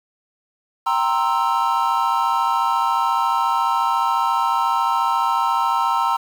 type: chord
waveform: triangle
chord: C dominant seventh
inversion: second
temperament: equal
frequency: 784 / 932.3 / 1046.5 / 1318.5 Hz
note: G5 / Bb5 / C6 / E6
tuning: 0 / 0 / 0 / 0 cents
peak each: -23 / -18 / -21 / -21 dBFS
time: 0.86-6.17 s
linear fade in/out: 10 ms
effects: 7-bit